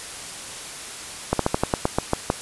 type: slowing click train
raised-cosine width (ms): 1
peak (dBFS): -4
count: 10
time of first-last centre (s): 1.33-2.301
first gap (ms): 63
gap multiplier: 1.13
effects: white hiss -35 dBFS RMS until 2.41 s + resampled to 24000 Hz